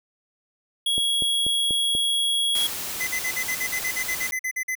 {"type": "tone", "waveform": "square", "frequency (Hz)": 3322, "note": "G#7", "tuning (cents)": 0, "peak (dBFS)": -21, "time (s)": [0.86, 2.67], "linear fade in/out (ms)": 5}
{"type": "click train", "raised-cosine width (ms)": 2, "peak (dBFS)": -20, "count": 5, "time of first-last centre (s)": [0.98, 1.951], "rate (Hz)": 4.12}
{"type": "noise", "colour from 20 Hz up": "white", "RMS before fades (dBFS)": -31, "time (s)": [2.55, 4.31], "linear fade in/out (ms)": 2}
{"type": "tone bursts", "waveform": "square", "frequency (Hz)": 2028, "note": "B6", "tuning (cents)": 45, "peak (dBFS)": -25, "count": 15, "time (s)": [3, 4.753], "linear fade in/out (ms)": 10, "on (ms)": 73, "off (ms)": 47}
{"effects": []}